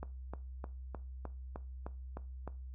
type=click train; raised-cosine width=1 ms; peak=-28 dBFS; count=9; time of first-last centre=0.03-2.476 s; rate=3.27 Hz; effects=noise-tail reverb RT60 0.3 s tail -17 dB re dry + added 64 Hz sine -43 dBFS peak until 2.74 s